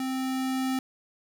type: tone with level ramp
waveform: square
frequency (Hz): 261.5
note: C4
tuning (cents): -1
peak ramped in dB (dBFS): -29 to -26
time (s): 0-0.79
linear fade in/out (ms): 2
effects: none